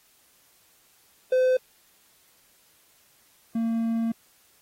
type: tone pair in turn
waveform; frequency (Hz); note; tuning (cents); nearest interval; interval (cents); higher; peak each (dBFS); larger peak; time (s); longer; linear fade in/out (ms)
triangle; 512 / 228.1; C5 / A#3; -38 / -37; octave + major second; 1399; first; -16 / -21; first; 1.32-1.57 / 3.55-4.12; second; 5
effects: white hiss -61 dBFS RMS until 4.61 s + AAC 48 kbps